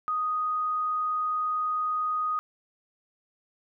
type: tone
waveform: sine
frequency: 1244.5 Hz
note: D#6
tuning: in tune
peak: -25 dBFS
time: 0.08-2.39 s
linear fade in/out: 0 ms
effects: none